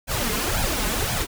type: noise with flanger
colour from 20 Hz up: pink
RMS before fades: -24 dBFS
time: 0.07-1.27 s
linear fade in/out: 50 ms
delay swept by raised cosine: 1.2 to 4.8 ms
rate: 1.9 Hz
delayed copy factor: +0.8
effects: none